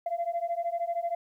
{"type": "beating tone pair", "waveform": "sine", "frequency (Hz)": [678, 691], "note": ["E5", "F5"], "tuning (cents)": [49, -19], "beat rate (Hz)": 13, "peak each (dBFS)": -30, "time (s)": [0.06, 1.15], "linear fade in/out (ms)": 5, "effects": ["tanh soft clip ceiling -23 dBFS", "11-bit"]}